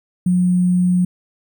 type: tone with sample-and-hold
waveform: sine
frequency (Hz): 179.8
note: F#3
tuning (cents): -49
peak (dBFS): -12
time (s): 0.26-1.05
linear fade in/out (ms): 5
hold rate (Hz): 8820
effects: none